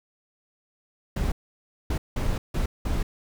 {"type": "noise bursts at uneven times", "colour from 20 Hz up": "brown", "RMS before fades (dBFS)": -25, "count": 5, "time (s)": [[1.16, 1.32], [1.9, 1.98], [2.16, 2.38], [2.54, 2.66], [2.85, 3.03]], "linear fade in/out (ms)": 5, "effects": []}